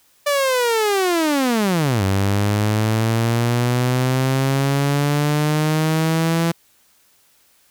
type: linear two-way sweep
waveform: sawtooth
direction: down then up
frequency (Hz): 587.3 to 95.7 to 168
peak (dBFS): -12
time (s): 0.26-6.52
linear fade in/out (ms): 10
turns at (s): 2.03
effects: white hiss -57 dBFS RMS until 7.7 s